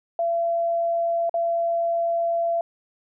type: tone with dropouts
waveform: sine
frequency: 677 Hz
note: E5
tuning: 46 cents sharp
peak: -20 dBFS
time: 0.19-2.61 s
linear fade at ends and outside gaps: 2 ms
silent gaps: 1.295-1.341 s
effects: none